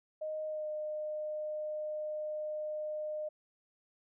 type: tone with pitch glide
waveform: sine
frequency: 620 to 610.1 Hz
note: D#5 to D#5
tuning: -6 to -34 cents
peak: -35 dBFS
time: 0.21-3.29 s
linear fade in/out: 10 ms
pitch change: -28 cents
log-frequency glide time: 0.46-0.68 s
effects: none